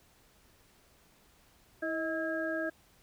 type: harmonic tone with a mistuned harmonic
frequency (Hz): 325.5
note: E4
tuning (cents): -22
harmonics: 1 / 2 / 4 / 5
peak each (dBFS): -36 / -35 / -47 / -36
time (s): 1.82-2.7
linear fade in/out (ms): 10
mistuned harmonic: 2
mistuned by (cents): -47
effects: pink hiss -64 dBFS RMS until 3.02 s